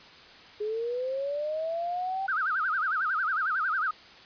sine linear sweep, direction up, 414.2 to 784 Hz, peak -28 dBFS, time 0.6-2.27 s, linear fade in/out 10 ms
sine tone with vibrato, 1398 Hz, F6, 1 cent sharp, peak -25 dBFS, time 2.28-3.91 s, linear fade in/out 5 ms, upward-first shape sine, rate 11 Hz, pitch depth 220 cents each way
effects white hiss -50 dBFS RMS until 4.25 s + resampled to 11025 Hz

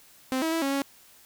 sawtooth tone with pitch steps, 260.2 / 322.8 / 328.2 / 275 / 276.9 Hz, C4 / E4 / E4 / C#4 / C#4, -9 / -36 / -8 / -14 / -2 cents, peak -21 dBFS, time 0.32-0.82 s, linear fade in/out 0 ms, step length 100 ms, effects white hiss -55 dBFS RMS until 1.25 s

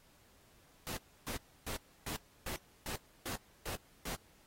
pink noise bursts, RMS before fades -41 dBFS, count 9, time 0.87-4.152 s, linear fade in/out 0 ms, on 98 ms, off 300 ms, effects pink hiss -66 dBFS RMS until 4.46 s + AAC 48 kbps

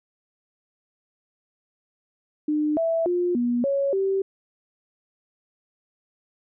sine tone with pitch steps, 301.7 / 659 / 354.1 / 241.4 / 555 / 387.7 Hz, D4 / E5 / F4 / B3 / C#5 / G4, +47 / -1 / +24 / -39 / +2 / -19 cents, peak -20 dBFS, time 2.48-4.22 s, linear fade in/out 5 ms, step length 290 ms, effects none

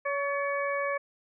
harmonic tone with a mistuned harmonic, 563 Hz, C#5, 27 cents sharp, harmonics 1 / 2 / 3 / 4, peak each -30 / -33 / -35 / -36 dBFS, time 0.05-0.98 s, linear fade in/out 10 ms, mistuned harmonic 3, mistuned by +35 cents, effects none

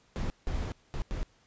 brown noise bursts at uneven times, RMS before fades -32 dBFS, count 4, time 0.16-0.3 / 0.47-0.72 / 0.94-1.02 / 1.11-1.23 s, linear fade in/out 0 ms, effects pink hiss -65 dBFS RMS until 1.46 s + resampled to 16000 Hz

